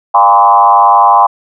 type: tone with frequency modulation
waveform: sine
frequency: 916 Hz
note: A#5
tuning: 31 cents flat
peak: -3 dBFS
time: 0.14-1.27 s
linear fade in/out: 10 ms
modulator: 106 Hz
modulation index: 1.9
effects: none